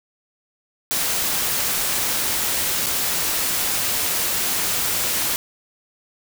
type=noise with dropouts; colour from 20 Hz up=white; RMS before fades=-22 dBFS; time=0.91-5.36 s; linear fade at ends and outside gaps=0 ms; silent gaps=2.861-2.867 s; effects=none